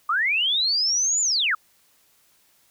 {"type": "linear two-way sweep", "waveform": "sine", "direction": "up then down", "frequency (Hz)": [1155, 7130, 1155], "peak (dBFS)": -19, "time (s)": [0.09, 1.55], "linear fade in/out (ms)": 5, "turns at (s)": 1.21, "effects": ["white hiss -61 dBFS RMS until 2.7 s"]}